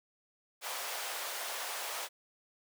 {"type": "high-pass noise", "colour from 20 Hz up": "pink", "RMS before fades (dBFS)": -39, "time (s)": [0.61, 2.09], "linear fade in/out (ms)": 50, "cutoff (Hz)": 580, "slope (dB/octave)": 24, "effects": []}